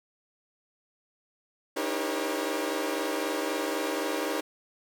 sawtooth tone cluster, 298.7 / 322.6 / 395.5 / 477.3 / 546 Hz, D4 / E4 / G4 / A#4 / C#5, +29 / -37 / +15 / +41 / -26 cents, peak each -31 dBFS, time 1.76-4.41 s, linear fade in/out 10 ms, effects none

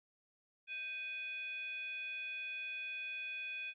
sine tone with frequency modulation, 2489 Hz, D#7, in tune, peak -40 dBFS, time 0.67-3.74 s, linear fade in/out 50 ms, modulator 920 Hz, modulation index 0.49, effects none

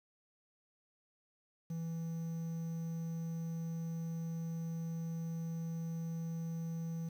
triangle tone with quantisation, 164.9 Hz, E3, 1 cent sharp, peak -35 dBFS, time 1.7-7.09 s, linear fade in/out 5 ms, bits 10, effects none

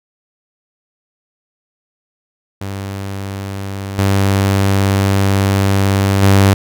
sawtooth tone with level steps, 98.1 Hz, G2, 2 cents sharp, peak -18 / -7 / -3 dBFS, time 2.61-6.54 s, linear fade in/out 5 ms, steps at 3.98 / 6.22 s, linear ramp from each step 10 ms, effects none

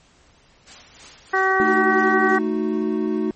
white noise with tremolo, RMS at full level -40 dBFS, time 0.66-2.38 s, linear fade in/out 20 ms, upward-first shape triangle, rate 3.1 Hz, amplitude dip 65%
harmonic tone, 381 Hz, G4, 49 cents flat, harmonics 1 / 2 / 3 / 4 / 5, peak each -22 / -22 / -22 / -22 / -22 dBFS, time 1.33-2.39 s, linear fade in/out 10 ms
triangle chord, D# diminished, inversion second, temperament equal, 220 / 311.1 / 370 Hz, A3 / D#4 / F#4, 0 / 0 / 0 cents, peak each -22 dBFS, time 1.6-3.31 s, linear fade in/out 0 ms
effects pink hiss -55 dBFS RMS until 3.35 s + MP3 32 kbps

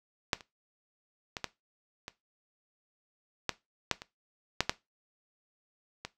clicks, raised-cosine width 0.2 ms, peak -8 / -30 / -18 / -14 / -22 / -10 / -8 / -24 / -7 / -8 / -20 dBFS, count 11, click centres 0.332 / 0.408 / 1.368 / 1.443 / 2.081 / 3.493 / 3.913 / 4.019 / 4.606 / 4.695 / 6.05 s, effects noise-tail reverb RT60 0.2 s tail -17 dB re dry

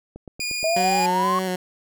click train, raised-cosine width 2 ms, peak -24 dBFS, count 5, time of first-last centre 0.16-0.63 s, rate 8.51 Hz
20% pulse tone, 2439 Hz, D#7, 35 cents flat, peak -20 dBFS, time 0.4-1.06 s, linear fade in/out 2 ms
sine exponential sweep, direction up, 631 to 1108.7 Hz, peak -19 dBFS, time 0.64-1.39 s, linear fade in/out 2 ms
15% pulse tone with vibrato, 185 Hz, F#3, in tune, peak -17 dBFS, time 0.76-1.56 s, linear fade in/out 5 ms, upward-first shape square, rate 2.1 Hz, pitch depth 22 cents each way
effects none

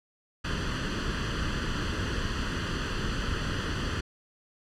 pink noise with comb filter, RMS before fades -30 dBFS, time 0.44-4.01 s, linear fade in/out 10 ms, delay 0.66 ms, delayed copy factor +0.75, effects low-pass 4000 Hz 12 dB/octave

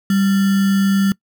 sine tone with sample-and-hold, 196 Hz, G3, in tune, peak -12 dBFS, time 0.1-1.12 s, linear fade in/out 2 ms, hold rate 1575 Hz, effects noise-tail reverb RT60 0.1 s tail -23 dB re dry

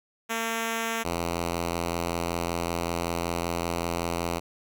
5% pulse tone pair in turn, 227.2 / 85.27 Hz, A#3 / F2, -44 / -41 cents, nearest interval octave + perfect fourth, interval 1697 cents, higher first, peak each -16 dBFS, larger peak neither, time 0.29-1.04 / 1.04-4.4 s, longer second, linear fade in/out 20 ms, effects none

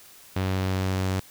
sawtooth tone with low-pass filter sweep, 94.3 Hz, F#2, 33 cents sharp, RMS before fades -26 dBFS, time 0.36-1.2 s, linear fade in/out 5 ms, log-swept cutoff 4000 to 8000 Hz, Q 1, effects white hiss -50 dBFS RMS until 1.3 s

